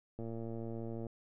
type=click train; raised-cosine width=2 ms; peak=-30 dBFS; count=101; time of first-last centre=0.19-1.067 s; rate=114 Hz; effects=none